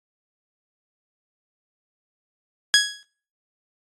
15% pulse tone with exponential decay, 1666 Hz, G#6, 5 cents sharp, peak -3 dBFS, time 2.74-3.03 s, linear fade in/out 0 ms, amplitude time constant 61 ms, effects noise-tail reverb RT60 0.5 s tail -23 dB re dry + AAC 32 kbps

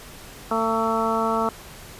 harmonic tone with a mistuned harmonic, 225 Hz, A3, 39 cents sharp, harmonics 1 / 2 / 3 / 4 / 5 / 6, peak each -27 / -27 / -27 / -27 / -27 / -27 dBFS, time 0.51-1.49 s, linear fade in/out 2 ms, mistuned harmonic 6, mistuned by -33 cents, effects pink hiss -42 dBFS RMS until 1.99 s + resampled to 32000 Hz

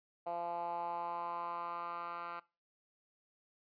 10% pulse tone with band-pass filter sweep, 171.8 Hz, F3, 28 cents flat, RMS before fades -41 dBFS, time 0.26-2.4 s, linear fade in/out 10 ms, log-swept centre 730 to 1400 Hz, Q 4, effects noise-tail reverb RT60 0.3 s tail -21 dB re dry + resampled to 11025 Hz

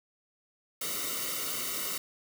white noise with comb filter, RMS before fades -34 dBFS, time 0.81-1.98 s, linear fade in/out 5 ms, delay 1.2 ms, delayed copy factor -0.9, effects none

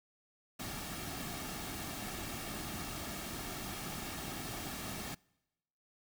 pink noise with comb filter, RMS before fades -42 dBFS, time 0.59-5.15 s, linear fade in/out 10 ms, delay 2 ms, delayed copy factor -0.5, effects noise-tail reverb RT60 1.0 s tail -26 dB re dry

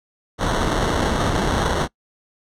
pink noise with sample-and-hold, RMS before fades -20 dBFS, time 0.38-1.88 s, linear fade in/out 50 ms, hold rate 2450 Hz, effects noise-tail reverb RT60 0.1 s tail -23 dB re dry + low-pass 8000 Hz 12 dB/octave

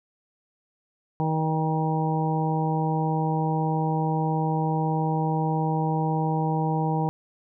harmonic tone with a mistuned harmonic, 158.4 Hz, D#3, 31 cents sharp, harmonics 1 / 2 / 3 / 4 / 5 / 6, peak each -24 / -31 / -32 / -39 / -29 / -32 dBFS, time 1.2-7.09 s, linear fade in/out 0 ms, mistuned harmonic 4, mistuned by -51 cents, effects none

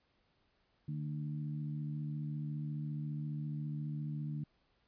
harmonic tone, 74.6 Hz, D2, 28 cents sharp, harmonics 2 / 3 / 4, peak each -37 / -46 / -50 dBFS, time 0.88-4.44 s, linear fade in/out 5 ms, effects pink hiss -75 dBFS RMS until 4.87 s + resampled to 11025 Hz

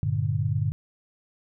sine chord, G minor, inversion none, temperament equal, 98 / 116.54 / 146.83 Hz, G2 / Bb2 / D3, 0 / 0 / 0 cents, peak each -27 dBFS, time 0.03-0.72 s, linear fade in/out 0 ms, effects none

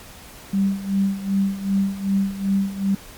sine tone with tremolo, 196 Hz, G3, in tune, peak -15 dBFS, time 0.53-2.95 s, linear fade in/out 5 ms, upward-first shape sine, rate 2.6 Hz, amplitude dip 80%, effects pink hiss -42 dBFS RMS until 3.17 s + MP3 96 kbps

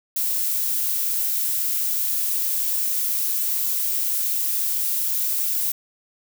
violet noise, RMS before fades -23 dBFS, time 0.16-5.72 s, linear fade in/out 5 ms, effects none

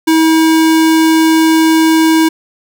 square tone, 321 Hz, E4, 46 cents flat, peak -7 dBFS, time 0.07-2.29 s, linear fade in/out 10 ms, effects none

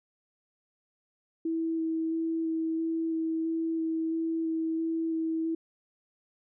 sine tone with vibrato, 325 Hz, E4, 24 cents flat, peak -27 dBFS, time 1.45-5.55 s, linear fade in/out 5 ms, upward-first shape square, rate 1.5 Hz, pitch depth 9 cents each way, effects none

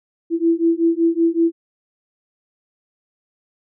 sine beating tone pair, 330.4 / 335.7 Hz, E4 / E4, +4 / +32 cents, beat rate 5.3 Hz, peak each -17 dBFS, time 0.3-1.52 s, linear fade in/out 50 ms, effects none

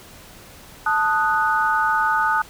sine chord, D# diminished, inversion second, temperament equal, 880 / 1244.5 / 1480 Hz, A5 / D#6 / F#6, 0 / 0 / 0 cents, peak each -21 dBFS, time 0.86-2.42 s, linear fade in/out 5 ms, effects pink hiss -44 dBFS RMS until 2.49 s

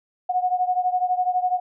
sine beating tone pair, 726 / 738 Hz, F#5 / F#5, -33 / -5 cents, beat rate 12 Hz, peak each -21 / -24 dBFS, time 0.29-1.6 s, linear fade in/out 10 ms, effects none

